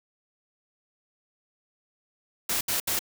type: noise bursts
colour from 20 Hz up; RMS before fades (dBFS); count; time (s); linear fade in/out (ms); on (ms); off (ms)
white; -27; 3; 2.49-2.992; 5; 120; 71
effects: none